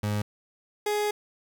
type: tone pair in turn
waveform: 30% pulse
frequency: 104.4 / 417.6 Hz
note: G#2 / G#4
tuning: +10 / +10 cents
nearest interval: 2 octaves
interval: 2400 cents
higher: second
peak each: -23 / -22 dBFS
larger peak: second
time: 0.03-0.22 / 0.86-1.11 s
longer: second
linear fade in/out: 5 ms
effects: 9-bit